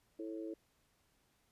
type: harmonic tone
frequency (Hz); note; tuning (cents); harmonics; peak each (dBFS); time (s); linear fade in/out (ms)
109.5; A2; -8; 3 / 4 / 5; -42 / -47 / -50; 0.19-0.54; 5
effects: pink hiss -75 dBFS RMS until 1.51 s + resampled to 32000 Hz